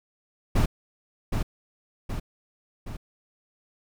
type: noise with echo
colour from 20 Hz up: brown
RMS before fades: -20 dBFS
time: 0.55-0.66 s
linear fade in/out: 10 ms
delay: 770 ms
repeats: 3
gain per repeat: -5 dB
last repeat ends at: 2.97 s
effects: none